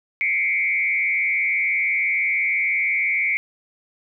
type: tone with frequency modulation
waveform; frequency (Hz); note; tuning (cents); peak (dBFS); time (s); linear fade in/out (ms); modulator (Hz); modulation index
sine; 2217; C#7; 0; -18; 0.21-3.37; 0; 106; 1.3
effects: none